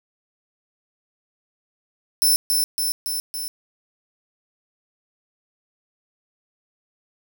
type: tone with echo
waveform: 10% pulse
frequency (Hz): 5320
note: E8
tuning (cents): +15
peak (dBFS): -9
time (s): 2.22-2.36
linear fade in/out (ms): 0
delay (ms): 280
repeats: 4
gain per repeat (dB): -3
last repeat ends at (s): 3.48
effects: 8-bit